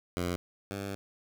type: tone pair in turn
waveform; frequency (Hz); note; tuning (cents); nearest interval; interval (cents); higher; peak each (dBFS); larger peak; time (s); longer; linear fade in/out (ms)
10% pulse; 88.2 / 98.83; F2 / G2; +18 / +15; major second; 197; second; -22 / -27; first; 0.17-0.36 / 0.71-0.95; second; 0
effects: none